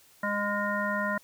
harmonic tone with a mistuned harmonic, 205.3 Hz, G#3, 20 cents flat, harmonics 1 / 3 / 5 / 7 / 9, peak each -33 / -33 / -33 / -33 / -33 dBFS, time 0.23-1.18 s, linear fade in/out 5 ms, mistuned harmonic 7, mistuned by -18 cents, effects white hiss -59 dBFS RMS until 1.23 s

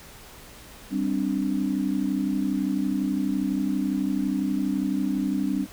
sine chord, G suspended fourth, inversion none, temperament equal, 196 / 261.6 / 293.7 Hz, G3 / C4 / D4, 0 / 0 / 0 cents, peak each -27 dBFS, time 0.9-5.67 s, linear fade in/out 50 ms, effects pink hiss -46 dBFS RMS until 5.72 s

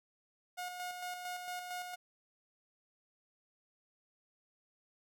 sawtooth tone with tremolo, 720 Hz, F#5, 47 cents flat, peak -35 dBFS, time 0.57-1.96 s, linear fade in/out 20 ms, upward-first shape square, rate 4.4 Hz, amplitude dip 40%, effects none

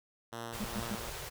5% pulse tone with tremolo, 116.3 Hz, A#2, 4 cents flat, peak -28 dBFS, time 0.32-1.1 s, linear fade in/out 10 ms, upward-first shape sine, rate 2.4 Hz, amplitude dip 45%
pink band-stop noise, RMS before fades -42 dBFS, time 0.52-1.3 s, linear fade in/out 20 ms, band 160 to 370 Hz, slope 48 dB/octave
triangle tone bursts, 210 Hz, G#3, 19 cents sharp, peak -32 dBFS, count 3, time 0.6-0.952 s, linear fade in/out 5 ms, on 44 ms, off 110 ms
effects none

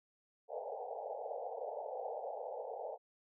pink band-pass noise, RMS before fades -43 dBFS, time 0.48-2.98 s, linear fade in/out 50 ms, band 450 to 850 Hz, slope 96 dB/octave, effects none

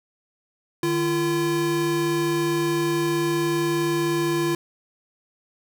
square tone pair together, 152 / 341.5 Hz, D#3 / F4, -40 / -39 cents, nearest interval octave + major second, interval 1401 cents, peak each -29 / -22 dBFS, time 0.83-4.55 s, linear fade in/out 2 ms, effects none

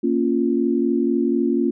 sine chord, Bb minor, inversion none, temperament equal, 233.1 / 277.2 / 349.2 Hz, Bb3 / Db4 / F4, 0 / 0 / 0 cents, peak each -21 dBFS, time 0.03-1.71 s, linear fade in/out 10 ms, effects none

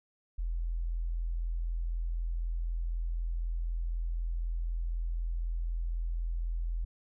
sine tone, 41.99 Hz, E1, 33 cents sharp, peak -30 dBFS, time 0.38-6.85 s, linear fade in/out 10 ms, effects none

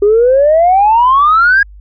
sine exponential sweep, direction up, 399 to 1661.2 Hz, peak -4 dBFS, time 0.02-1.63 s, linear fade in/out 5 ms, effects tanh soft clip ceiling -1 dBFS + added 50 Hz sine -32 dBFS peak until 1.8 s

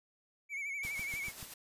triangle tone with vibrato, 2247 Hz, C#7, 23 cents sharp, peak -35 dBFS, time 0.49-1.32 s, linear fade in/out 50 ms, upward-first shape sine, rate 12 Hz, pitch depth 64 cents each way
white noise with tremolo, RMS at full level -45 dBFS, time 0.83-1.54 s, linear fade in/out 5 ms, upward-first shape sine, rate 7.3 Hz, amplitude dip 50%
click train, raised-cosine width 5 ms, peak -36 dBFS, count 5, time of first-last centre 0.85-1.428 s, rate 6.92 Hz
effects resampled to 32000 Hz

